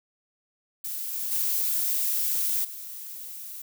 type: noise with level steps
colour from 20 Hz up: violet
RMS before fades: -33 / -31 / -26 / -39 dBFS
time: 0.84-3.62 s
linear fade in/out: 5 ms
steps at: 1.13 / 1.31 / 2.64 s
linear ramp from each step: 10 ms
effects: none